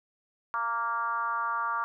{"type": "tone with frequency modulation", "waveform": "sine", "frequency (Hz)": 1162, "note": "D6", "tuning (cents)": -19, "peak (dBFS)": -27, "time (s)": [0.54, 1.84], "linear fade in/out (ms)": 0, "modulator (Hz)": 237, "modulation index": 1.1, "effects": []}